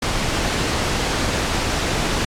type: noise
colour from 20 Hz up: pink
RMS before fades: -21 dBFS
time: 0.02-2.25 s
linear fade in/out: 5 ms
effects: low-pass 7000 Hz 12 dB/octave + AAC 64 kbps